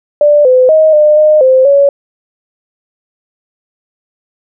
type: tone with pitch steps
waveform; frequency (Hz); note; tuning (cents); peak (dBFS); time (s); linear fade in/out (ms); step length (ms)
sine; 589 / 509 / 628 / 603 / 612 / 520 / 562; D5 / C5 / D#5 / D5 / D#5 / C5 / C#5; +5 / -48 / +16 / +46 / -29 / -11 / +24; -3; 0.21-1.89; 2; 240
effects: none